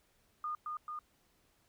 sine tone with echo, 1221 Hz, D#6, 33 cents flat, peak -35 dBFS, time 0.44-0.55 s, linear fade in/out 2 ms, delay 220 ms, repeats 2, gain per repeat -2 dB, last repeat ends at 0.99 s, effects pink hiss -72 dBFS RMS until 1.68 s

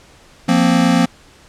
square chord, F suspended fourth, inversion none, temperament equal, 174.61 / 233.1 / 261.6 Hz, F3 / Bb3 / C4, 0 / 0 / 0 cents, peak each -16 dBFS, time 0.48-1.06 s, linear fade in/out 10 ms, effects pink hiss -46 dBFS RMS until 1.48 s + low-pass 8000 Hz 12 dB/octave

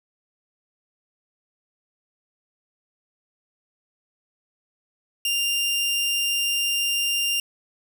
sawtooth tone, 2794 Hz, F7, in tune, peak -18 dBFS, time 5.25-7.4 s, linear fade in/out 2 ms, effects none

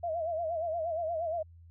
sine tone with vibrato, 659.3 Hz, E5, in tune, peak -30 dBFS, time 0.03-1.43 s, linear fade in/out 10 ms, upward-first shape sine, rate 8.5 Hz, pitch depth 97 cents each way, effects added 84 Hz sine -51 dBFS peak until 1.7 s

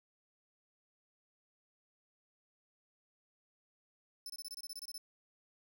sawtooth tone bursts, 5274 Hz, E8, in tune, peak -40 dBFS, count 12, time 4.26-4.979 s, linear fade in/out 2 ms, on 37 ms, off 25 ms, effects none

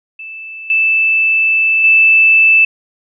sine tone with level steps, 2637 Hz, E7, in tune, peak -26 / -9 / -5 dBFS, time 0.19-2.65 s, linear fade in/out 5 ms, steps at 0.7 / 1.84 s, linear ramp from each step 2 ms, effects none

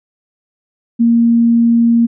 sine tone, 233.1 Hz, A#3, in tune, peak -7 dBFS, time 0.99-2.07 s, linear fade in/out 20 ms, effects none

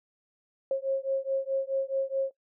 sine beating tone pair, 537 / 541.7 Hz, C5 / C#5, +45 / -40 cents, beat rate 4.7 Hz, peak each -29 dBFS, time 0.71-2.31 s, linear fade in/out 2 ms, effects noise-tail reverb RT60 0.1 s tail -20 dB re dry

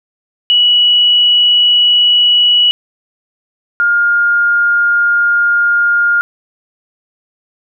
sine tone pair in turn, 2934 / 1413.8 Hz, F#7 / F6, -15 / +21 cents, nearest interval octave + minor second, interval 1264 cents, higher first, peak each -6 / -8 dBFS, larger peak first, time 0.5-2.71 / 3.8-6.21 s, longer second, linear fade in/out 0 ms, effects none

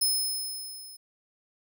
15% pulse tone with level ramp, 5190 Hz, E8, 28 cents flat, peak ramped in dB -16 to -39 dBFS, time 0.01-0.97 s, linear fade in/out 10 ms, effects none

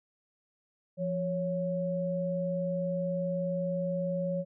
sine tone pair together, 173.37 / 554.4 Hz, F3 / C#5, -12 / 0 cents, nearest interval octave + minor sixth, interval 2012 cents, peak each -32 / -31 dBFS, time 0.97-4.45 s, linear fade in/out 50 ms, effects none

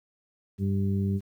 harmonic tone, 98 Hz, G2, in tune, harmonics 1 / 2 / 3 / 4, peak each -26 / -27 / -43 / -37 dBFS, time 0.58-1.21 s, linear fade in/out 50 ms, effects 10-bit

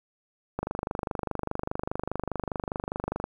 click train, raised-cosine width 1 ms, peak -15 dBFS, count 67, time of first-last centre 0.59-3.241 s, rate 24.9 Hz, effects 9-bit

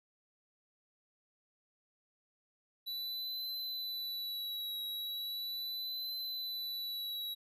square tone with vibrato, 3953 Hz, B7, 1 cent sharp, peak -38 dBFS, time 2.86-7.35 s, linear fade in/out 20 ms, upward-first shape triangle, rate 0.38 Hz, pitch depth 42 cents each way, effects none

